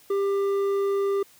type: tone with hard clipping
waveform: sine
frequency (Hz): 396.7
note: G4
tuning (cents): +21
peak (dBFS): -23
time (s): 0.1-1.23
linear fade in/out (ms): 5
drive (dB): 6
effects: white hiss -55 dBFS RMS until 1.39 s